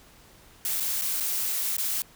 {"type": "noise with dropouts", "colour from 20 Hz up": "blue", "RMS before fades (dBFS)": -28, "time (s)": [0.65, 2.02], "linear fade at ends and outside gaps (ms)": 1, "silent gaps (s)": [[0.8, 0.805], [1.013, 1.019], [1.201, 1.206], [1.768, 1.782]], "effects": ["pink hiss -54 dBFS RMS until 2.15 s"]}